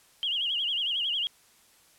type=tone with vibrato; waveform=sine; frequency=3054 Hz; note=G7; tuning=46 cents flat; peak=-26 dBFS; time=0.23-1.27 s; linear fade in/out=0 ms; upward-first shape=sine; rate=11 Hz; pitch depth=150 cents each way; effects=white hiss -60 dBFS RMS until 1.98 s + low-pass 12000 Hz 12 dB/octave